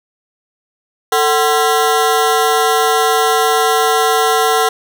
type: ring-modulated tone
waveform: 25% pulse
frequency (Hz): 599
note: D5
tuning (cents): +34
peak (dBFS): -4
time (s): 1.12-4.69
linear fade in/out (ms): 5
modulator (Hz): 154
effects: none